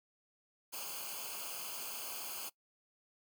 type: noise with comb filter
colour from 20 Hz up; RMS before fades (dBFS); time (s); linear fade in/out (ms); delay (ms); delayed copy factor
white; -43; 0.72-2.5; 20; 0.53; -0.85
effects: noise-tail reverb RT60 0.1 s tail -21 dB re dry